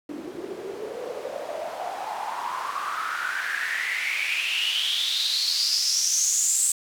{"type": "noise with band-pass filter sweep", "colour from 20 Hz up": "white", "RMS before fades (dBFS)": -27, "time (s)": [0.09, 6.72], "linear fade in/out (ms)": 2, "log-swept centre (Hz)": [300, 8100], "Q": 7.6, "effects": []}